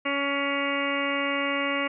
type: harmonic tone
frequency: 280.4 Hz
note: C#4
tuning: 20 cents sharp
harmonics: 1 / 2 / 3 / 4 / 5 / 6 / 7 / 8 / 9 / 10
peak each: -31 / -31 / -41 / -32 / -36 / -43 / -32 / -32 / -40 / -34 dBFS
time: 0.05-1.88 s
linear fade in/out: 10 ms
effects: none